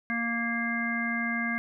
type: harmonic tone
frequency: 233.1 Hz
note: A#3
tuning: in tune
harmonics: 1 / 3 / 5 / 7 / 9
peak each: -31 / -39 / -39 / -32 / -32 dBFS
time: 0.1-1.58 s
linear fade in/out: 0 ms
effects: none